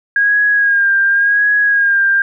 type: tone with vibrato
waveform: sine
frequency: 1629 Hz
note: G#6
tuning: 34 cents flat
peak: -9 dBFS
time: 0.16-2.22 s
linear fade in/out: 2 ms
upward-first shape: sine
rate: 0.91 Hz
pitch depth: 42 cents each way
effects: none